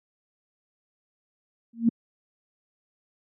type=tone with exponential growth; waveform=sine; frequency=230.9 Hz; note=A#3; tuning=16 cents flat; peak=-12 dBFS; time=1.73-1.89 s; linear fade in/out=5 ms; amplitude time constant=34 ms; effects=high-pass 150 Hz 12 dB/octave